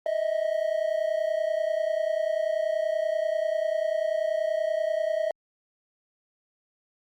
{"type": "tone pair together", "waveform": "triangle", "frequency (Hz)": [619.7, 650], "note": ["D#5", "E5"], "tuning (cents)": [-7, -24], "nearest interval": "minor second", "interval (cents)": 83, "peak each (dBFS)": -25, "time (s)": [0.06, 5.31], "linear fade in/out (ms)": 2, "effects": ["Opus 32 kbps"]}